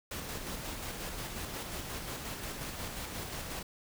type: noise with tremolo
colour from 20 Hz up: pink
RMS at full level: -39 dBFS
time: 0.11-3.63 s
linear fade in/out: 5 ms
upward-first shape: square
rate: 5.6 Hz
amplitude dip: 30%
effects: none